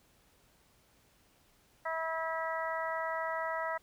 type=harmonic tone; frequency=324.2 Hz; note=E4; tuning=29 cents flat; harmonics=2 / 3 / 4 / 5 / 6; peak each=-37 / -38 / -39 / -44 / -40 dBFS; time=1.85-3.78 s; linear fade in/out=10 ms; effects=pink hiss -67 dBFS RMS until 3.82 s